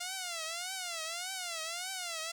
5% pulse tone with vibrato, 698.5 Hz, F5, in tune, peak -25 dBFS, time 0-2.32 s, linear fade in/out 10 ms, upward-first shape triangle, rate 1.7 Hz, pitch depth 180 cents each way, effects none

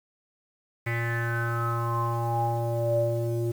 square tone with low-pass filter sweep, 117 Hz, A#2, 7 cents sharp, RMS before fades -27 dBFS, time 0.86-3.52 s, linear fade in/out 10 ms, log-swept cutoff 2100 to 420 Hz, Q 9.8, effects 8-bit

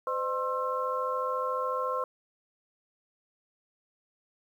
sine tone cluster, 512 / 606 / 1063 / 1335 Hz, C5 / D#5 / C6 / E6, -38 / -46 / +27 / +22 cents, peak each -32 / -39 / -31 / -36 dBFS, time 0.07-2.04 s, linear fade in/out 2 ms, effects 10-bit

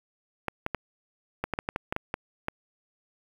clicks, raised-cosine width 0.5 ms, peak -13 dBFS, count 12, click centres 0.483 / 0.664 / 0.747 / 1.44 / 1.537 / 1.589 / 1.689 / 1.761 / 1.925 / 1.964 / 2.141 / 2.484 s, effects 7-bit

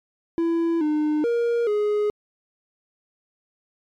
triangle tone with pitch steps, 333.9 / 302.9 / 470.9 / 417.9 Hz, E4 / D#4 / A#4 / G#4, +22 / -46 / +18 / +11 cents, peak -17 dBFS, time 0.38-2.1 s, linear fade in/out 0 ms, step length 430 ms, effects MP3 96 kbps

